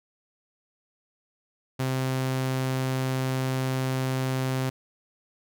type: tone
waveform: sawtooth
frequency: 130.81 Hz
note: C3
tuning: in tune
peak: -21 dBFS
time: 1.79-4.7 s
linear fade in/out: 10 ms
effects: none